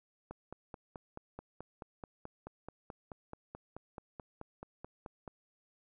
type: click train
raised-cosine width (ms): 1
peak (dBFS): -30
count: 24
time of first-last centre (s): 0.31-5.278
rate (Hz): 4.63
effects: none